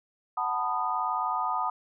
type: chord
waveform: sine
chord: B dominant seventh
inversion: second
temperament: just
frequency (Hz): 740.8 / 889 / 987.8 / 1234.7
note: F#5 / A5 / B5 / D#6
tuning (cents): +2 / +18 / 0 / -14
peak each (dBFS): -33 / -32 / -32 / -30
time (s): 0.37-1.7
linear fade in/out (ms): 5
effects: none